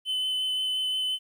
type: tone with vibrato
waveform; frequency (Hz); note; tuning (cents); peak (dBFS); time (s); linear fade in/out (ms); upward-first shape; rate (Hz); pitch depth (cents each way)
triangle; 3034; F#7; +43; -24; 0.05-1.19; 50; sine; 5.7; 9
effects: 11-bit